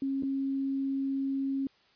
sine tone with dropouts, 271.6 Hz, C#4, 35 cents flat, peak -28 dBFS, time 0.02-1.67 s, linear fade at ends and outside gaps 2 ms, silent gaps 0.225-0.233 s, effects white hiss -64 dBFS RMS until 1.95 s + resampled to 11025 Hz

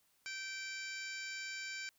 harmonic tone with a mistuned harmonic, 777 Hz, G5, 16 cents flat, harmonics 2 / 3 / 4 / 5 / 6 / 7 / 8 / 9, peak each -46 / -45 / -55 / -56 / -50 / -53 / -59 / -52 dBFS, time 0.26-1.89 s, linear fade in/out 0 ms, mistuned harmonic 9, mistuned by +20 cents, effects white hiss -74 dBFS RMS until 1.98 s

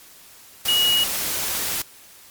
sine tone in noise, 2900 Hz, F#7, 35 cents flat, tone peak -16 dBFS, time 0.68-1.04 s, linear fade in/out 5 ms, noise white, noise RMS -25 dBFS, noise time 0.65-1.82 s, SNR +6 dB, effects white hiss -47 dBFS RMS until 2.3 s + MP3 96 kbps

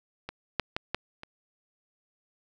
clicks, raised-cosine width 0.3 ms, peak -20 / -9 / -13 / -12 / -25 dBFS, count 5, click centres 0.29 / 0.597 / 0.765 / 0.946 / 1.234 s, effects none

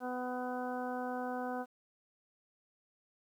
harmonic tone, 250.3 Hz, B3, 23 cents sharp, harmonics 1 / 2 / 3 / 4 / 5 / 6, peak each -40 / -41 / -40 / -47 / -49 / -47 dBFS, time 0-1.66 s, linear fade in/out 50 ms, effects 11-bit

